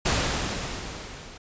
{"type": "noise with level ramp", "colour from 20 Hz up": "pink", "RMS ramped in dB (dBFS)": [-22, -44], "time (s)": [0.05, 1.38], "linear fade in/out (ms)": 10, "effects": ["resampled to 16000 Hz"]}